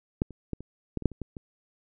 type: clicks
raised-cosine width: 3 ms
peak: -11 / -30 / -18 / -28 / -16 / -25 / -8 / -29 / -21 / -26 dBFS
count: 10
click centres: 0.219 / 0.307 / 0.533 / 0.606 / 0.973 / 1.023 / 1.057 / 1.117 / 1.217 / 1.368 s
effects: none